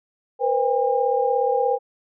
sine tone cluster, 478.1 / 515 / 807 Hz, A#4 / C5 / G#5, +44 / -28 / -50 cents, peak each -22 dBFS, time 0.39-1.79 s, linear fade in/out 50 ms, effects none

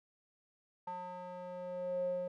square tone with band-pass filter sweep, 180 Hz, F#3, 47 cents flat, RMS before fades -40 dBFS, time 0.87-2.28 s, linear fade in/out 5 ms, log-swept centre 860 to 490 Hz, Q 8.1, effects none

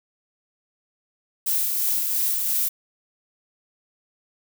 violet noise with tremolo, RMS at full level -22 dBFS, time 1.46-2.69 s, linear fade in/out 10 ms, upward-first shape sine, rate 2.9 Hz, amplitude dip 30%, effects none

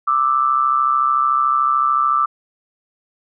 sine tone pair together, 1181 / 1314.6 Hz, D6 / E6, +9 / -5 cents, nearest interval major second, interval 186 cents, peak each -15 / -18 dBFS, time 0.07-2.26 s, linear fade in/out 10 ms, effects none

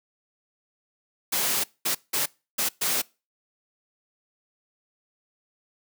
white noise bursts at uneven times, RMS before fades -25 dBFS, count 5, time 1.32-1.64 / 1.85-1.95 / 2.13-2.26 / 2.58-2.69 / 2.81-3.02 s, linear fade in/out 10 ms, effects noise-tail reverb RT60 0.3 s tail -24 dB re dry + high-pass 150 Hz 12 dB/octave

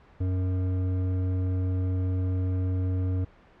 sine tone with hard clipping, 92.5 Hz, F#2, in tune, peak -26 dBFS, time 0.2-3.25 s, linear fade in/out 10 ms, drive 10 dB, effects pink hiss -55 dBFS RMS until 3.6 s + low-pass 2000 Hz 12 dB/octave

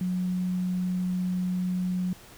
sine tone, 182.1 Hz, F#3, 27 cents flat, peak -25 dBFS, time 0.01-2.13 s, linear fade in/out 2 ms, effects pink hiss -50 dBFS RMS until 2.37 s

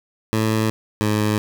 15% pulse tone pair in turn, 110 / 106.38 Hz, A2 / G#2, 0 / +42 cents, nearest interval minor second, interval 58 cents, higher first, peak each -11 dBFS, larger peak neither, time 0.33-0.7 / 1.01-1.38 s, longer neither, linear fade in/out 0 ms, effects 8-bit

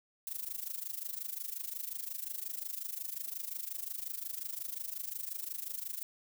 violet noise with amplitude modulation, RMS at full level -37 dBFS, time 0.27-6.03 s, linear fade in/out 0 ms, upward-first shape sine, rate 25.6 Hz, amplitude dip 85%, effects none

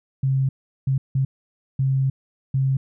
sine tone bursts at uneven times, 134 Hz, C3, 42 cents sharp, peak -17 dBFS, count 5, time 0.23-0.49 / 0.87-0.98 / 1.15-1.25 / 1.79-2.1 / 2.54-2.77 s, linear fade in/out 5 ms, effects none

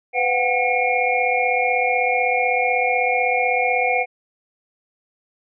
sine tone cluster, 501 / 720 / 756 / 2179 / 2383 Hz, B4 / F#5 / F#5 / C#7 / D7, +25 / -47 / +37 / -30 / +25 cents, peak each -23 dBFS, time 0.13-4.06 s, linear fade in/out 50 ms, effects none

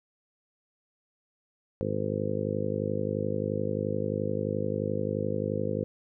harmonic tone, 51.5 Hz, G#1, 14 cents flat, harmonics 2 / 3 / 4 / 5 / 6 / 7 / 8 / 9 / 10, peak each -35 / -36 / -35 / -38 / -40 / -38 / -39 / -34 / -34 dBFS, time 1.81-5.84 s, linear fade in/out 0 ms, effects none

